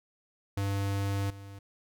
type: tone with level steps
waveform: square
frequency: 99.2 Hz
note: G2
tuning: 21 cents sharp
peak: -29 / -44 dBFS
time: 0.57-1.59 s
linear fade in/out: 5 ms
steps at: 1.3 s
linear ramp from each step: 2 ms
effects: none